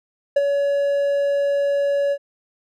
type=tone with ADSR envelope; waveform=triangle; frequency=565 Hz; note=C#5; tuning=33 cents sharp; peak=-9 dBFS; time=0.36-2.18 s; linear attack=8 ms; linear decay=30 ms; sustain=-6 dB; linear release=61 ms; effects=none